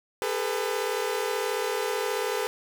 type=tone cluster; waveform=sawtooth; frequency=405.8 / 444.3 / 499.1 Hz; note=G#4 / A4 / B4; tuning=-40 / +17 / +18 cents; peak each=-27 dBFS; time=0.22-2.47 s; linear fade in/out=0 ms; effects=none